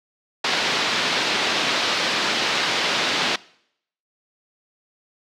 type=low-pass noise; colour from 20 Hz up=white; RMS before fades=-22 dBFS; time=0.44-3.36 s; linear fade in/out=5 ms; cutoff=4500 Hz; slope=24 dB/octave; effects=noise-tail reverb RT60 0.7 s tail -22 dB re dry + high-pass 200 Hz 12 dB/octave